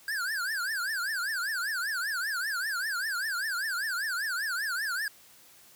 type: tone with vibrato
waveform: square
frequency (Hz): 1579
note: G6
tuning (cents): +12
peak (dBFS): -30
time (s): 0.08-5.08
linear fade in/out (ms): 2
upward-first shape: triangle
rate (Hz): 5.1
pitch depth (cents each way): 260
effects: white hiss -56 dBFS RMS until 5.75 s + high-pass 60 Hz 12 dB/octave